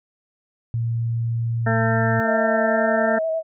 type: tone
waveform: sine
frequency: 115.9 Hz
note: A#2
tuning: 10 cents flat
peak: -20 dBFS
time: 0.74-2.2 s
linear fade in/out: 0 ms
type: harmonic tone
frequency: 225.1 Hz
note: A3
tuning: 40 cents sharp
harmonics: 1 / 2 / 3 / 4 / 6 / 7 / 8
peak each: -24 / -27 / -24 / -30 / -29 / -28 / -27 dBFS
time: 1.66-3.19 s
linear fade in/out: 10 ms
type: tone with vibrato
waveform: sine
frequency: 645 Hz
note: E5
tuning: 38 cents flat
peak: -20 dBFS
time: 2.24-3.43 s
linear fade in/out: 50 ms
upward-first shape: square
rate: 10 Hz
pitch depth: 19 cents each way
effects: none